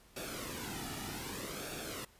pink noise with flanger, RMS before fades -42 dBFS, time 0.16-2.05 s, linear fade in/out 5 ms, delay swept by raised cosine 0.98 to 1.92 ms, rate 0.64 Hz, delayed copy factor -0.65, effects pink hiss -63 dBFS RMS until 2.19 s + resampled to 32000 Hz

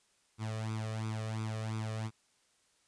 sawtooth tone with flanger, 110 Hz, A2, in tune, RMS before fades -37 dBFS, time 0.38-2.11 s, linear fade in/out 50 ms, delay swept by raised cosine 0.82 to 1.7 ms, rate 2.9 Hz, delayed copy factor +0.75, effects white hiss -71 dBFS RMS until 2.87 s + resampled to 22050 Hz

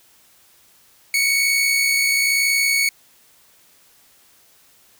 sawtooth tone pair together, 2217 / 2278 Hz, C#7 / C#7, 0 / +47 cents, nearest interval unison, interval 47 cents, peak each -13 / -22 dBFS, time 1.14-2.89 s, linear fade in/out 2 ms, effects white hiss -54 dBFS RMS until 4.99 s

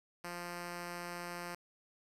5% pulse tone, 174.61 Hz, F3, in tune, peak -30 dBFS, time 0.24-1.55 s, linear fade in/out 5 ms, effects resampled to 32000 Hz + 10-bit

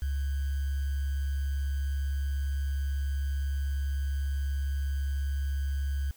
sine tone with sample-and-hold, 69.3 Hz, C#2, in tune, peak -27 dBFS, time 0.02-6.11 s, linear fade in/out 0 ms, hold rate 1575 Hz, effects white hiss -59 dBFS RMS until 6.16 s

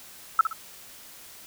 sine tone with echo, 1315 Hz, E6, 5 cents flat, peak -13 dBFS, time 0.39-0.41 s, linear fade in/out 2 ms, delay 60 ms, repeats 2, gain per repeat -9 dB, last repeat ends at 0.53 s, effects white hiss -47 dBFS RMS until 1.46 s

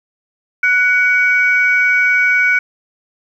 sine tone pair together, 1480 / 2256 Hz, F#6 / C#7, 0 / +30 cents, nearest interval perfect fifth, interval 730 cents, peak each -12 dBFS, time 0.63-2.59 s, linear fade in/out 5 ms, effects tanh soft clip ceiling -2 dBFS + 8-bit

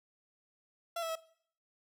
30% pulse tone with pitch steps, 678 / 656 / 648 Hz, E5 / E5 / E5, +49 / -9 / -30 cents, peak -32 dBFS, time 0.96-1.155 s, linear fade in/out 5 ms, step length 65 ms, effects noise-tail reverb RT60 0.6 s tail -19 dB re dry

